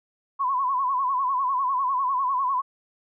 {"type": "tone with vibrato", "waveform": "sine", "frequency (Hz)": 1050, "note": "C6", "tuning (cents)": 6, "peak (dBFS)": -21, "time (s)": [0.39, 2.62], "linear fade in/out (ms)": 20, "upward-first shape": "sine", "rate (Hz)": 10, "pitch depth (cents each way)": 110, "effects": []}